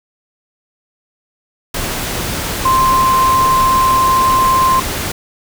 sine tone in noise, 1046.5 Hz, C6, in tune, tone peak -9 dBFS, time 2.65-4.8 s, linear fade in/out 5 ms, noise pink, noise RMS -20 dBFS, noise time 1.74-5.12 s, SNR +8 dB, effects none

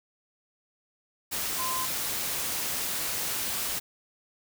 sine tone in noise, 1032 Hz, C6, 24 cents flat, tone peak -31 dBFS, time 1.58-1.86 s, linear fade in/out 20 ms, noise white, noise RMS -31 dBFS, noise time 1.31-3.8 s, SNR -3 dB, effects none

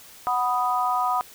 sine chord, B major, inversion second, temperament equal, 740 / 987.8 / 1244.5 Hz, F#5 / B5 / D#6, 0 / 0 / 0 cents, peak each -25 dBFS, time 0.27-1.21 s, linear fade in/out 0 ms, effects white hiss -47 dBFS RMS until 1.34 s

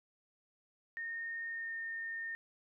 sine tone with pitch glide, 1838 to 1825.3 Hz, A#6 to A#6, -25 to -37 cents, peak -38 dBFS, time 0.97-2.35 s, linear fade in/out 0 ms, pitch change -12 cents, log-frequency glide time 1.48-1.73 s, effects none

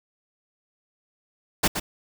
pink noise with echo, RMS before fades -19 dBFS, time 1.63-1.68 s, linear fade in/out 10 ms, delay 120 ms, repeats 1, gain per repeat -8 dB, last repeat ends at 1.8 s, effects none

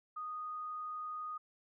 sine tone, 1239 Hz, D#6, 8 cents flat, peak -39 dBFS, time 0.16-1.38 s, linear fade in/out 10 ms, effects none

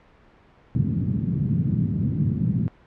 pink band-pass noise, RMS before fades -23 dBFS, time 0.75-2.68 s, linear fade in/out 0 ms, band 110 to 210 Hz, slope 24 dB/octave, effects pink hiss -54 dBFS RMS until 2.86 s + low-pass 2000 Hz 12 dB/octave

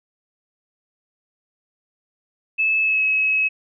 sine tone with pitch glide, 2608 to 2568 Hz, E7 to E7, -19 to -46 cents, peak -16 dBFS, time 2.58-3.49 s, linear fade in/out 20 ms, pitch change -27 cents, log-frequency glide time 2.81-3.03 s, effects none

